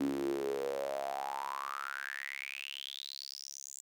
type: tone with high-pass filter sweep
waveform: sawtooth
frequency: 68.8 Hz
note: C#2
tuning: 12 cents flat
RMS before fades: -39 dBFS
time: 0-3.81 s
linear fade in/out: 5 ms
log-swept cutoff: 270 to 7500 Hz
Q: 9.5
effects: none